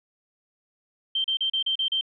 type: tone bursts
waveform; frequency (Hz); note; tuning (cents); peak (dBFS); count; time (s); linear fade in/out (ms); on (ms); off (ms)
sine; 3136; G7; 0; -22; 7; 1.15-2.011; 5; 93; 35
effects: none